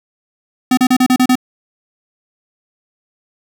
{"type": "tone bursts", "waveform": "square", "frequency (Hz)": 253.8, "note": "B3", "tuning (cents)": 47, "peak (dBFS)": -9, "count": 7, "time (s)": [0.71, 1.355], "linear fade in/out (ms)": 5, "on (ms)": 63, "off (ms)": 34, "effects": []}